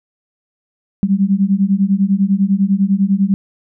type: beating tone pair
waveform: sine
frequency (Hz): 191.1 / 201.1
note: G3 / G3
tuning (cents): -44 / +44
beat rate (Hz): 10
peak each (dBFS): -14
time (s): 1.03-3.34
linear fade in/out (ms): 0
effects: none